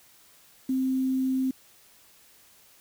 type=tone with quantisation; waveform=sine; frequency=261.6 Hz; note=C4; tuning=in tune; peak=-23 dBFS; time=0.69-1.51 s; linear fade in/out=5 ms; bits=8; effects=white hiss -57 dBFS RMS until 2.8 s